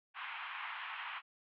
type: band-pass noise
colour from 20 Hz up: pink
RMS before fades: -44 dBFS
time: 0.14-1.22 s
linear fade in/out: 50 ms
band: 880 to 3100 Hz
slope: 48 dB/octave
effects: none